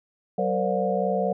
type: tone cluster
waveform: sine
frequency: 189.8 / 458.2 / 519 / 583 / 717 Hz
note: F#3 / A#4 / C5 / D5 / F5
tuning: +44 / -30 / -14 / -13 / +45 cents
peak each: -28 dBFS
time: 0.38-1.33 s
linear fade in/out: 5 ms
effects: none